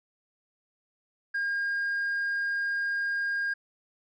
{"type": "tone with tanh clipping", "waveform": "triangle", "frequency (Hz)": 1617, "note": "G#6", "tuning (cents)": -47, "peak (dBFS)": -27, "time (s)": [1.34, 3.54], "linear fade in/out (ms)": 10, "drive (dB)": 6, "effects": []}